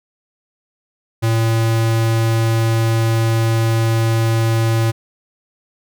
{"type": "tone", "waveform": "square", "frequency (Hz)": 113.4, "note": "A#2", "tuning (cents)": -47, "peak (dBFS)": -14, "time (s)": [1.22, 4.92], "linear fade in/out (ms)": 20, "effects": []}